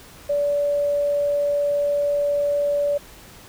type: tone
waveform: sine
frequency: 577 Hz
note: D5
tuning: 31 cents flat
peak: -18 dBFS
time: 0.29-2.98 s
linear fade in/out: 10 ms
effects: pink hiss -45 dBFS RMS until 3.48 s